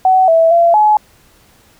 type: tone with pitch steps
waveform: sine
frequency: 751 / 656 / 681 / 849 Hz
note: F#5 / E5 / F5 / G#5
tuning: +26 / -9 / -44 / +38 cents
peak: -6 dBFS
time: 0.05-0.97 s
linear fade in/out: 2 ms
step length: 230 ms
effects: pink hiss -49 dBFS RMS until 1.79 s